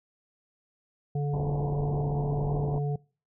harmonic tone, 144.3 Hz, D3, 30 cents flat, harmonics 1 / 3 / 5, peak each -26 / -36 / -40 dBFS, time 1.15-2.96 s, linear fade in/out 5 ms
pink low-pass noise, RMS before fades -35 dBFS, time 1.33-2.79 s, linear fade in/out 10 ms, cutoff 980 Hz, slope 96 dB/octave
effects noise-tail reverb RT60 0.4 s tail -25 dB re dry

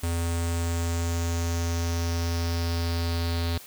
square tone with low-pass filter sweep, 84.5 Hz, E2, 43 cents sharp, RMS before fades -27 dBFS, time 0.03-3.58 s, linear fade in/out 5 ms, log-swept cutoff 9000 to 4200 Hz, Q 4.3, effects white hiss -46 dBFS RMS until 3.66 s

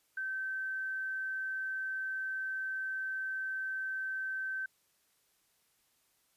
sine tone, 1545 Hz, G6, 26 cents flat, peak -34 dBFS, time 0.17-4.66 s, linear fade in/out 5 ms, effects white hiss -73 dBFS RMS until 6.36 s + resampled to 32000 Hz

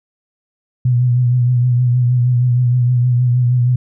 sine tone with vibrato, 123.47 Hz, B2, in tune, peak -10 dBFS, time 0.85-3.76 s, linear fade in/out 5 ms, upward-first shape triangle, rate 6.4 Hz, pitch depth 49 cents each way, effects none

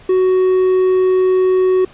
triangle tone, 371.8 Hz, F#4, 8 cents sharp, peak -8 dBFS, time 0.09-1.85 s, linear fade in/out 5 ms, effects pink hiss -43 dBFS RMS until 1.93 s + resampled to 8000 Hz

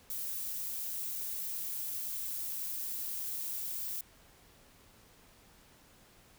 violet noise, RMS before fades -38 dBFS, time 0.1-4.01 s, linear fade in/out 2 ms, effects pink hiss -61 dBFS RMS until 6.38 s

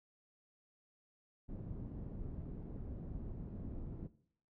pink low-pass noise, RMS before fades -45 dBFS, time 1.48-4.08 s, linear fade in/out 20 ms, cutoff 270 Hz, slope 12 dB/octave, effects noise-tail reverb RT60 0.6 s tail -17 dB re dry

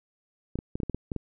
clicks, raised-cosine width 3 ms, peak -18 dBFS, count 9, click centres 0.556 / 0.589 / 0.755 / 0.802 / 0.833 / 0.897 / 0.946 / 1.118 / 1.163 s, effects none

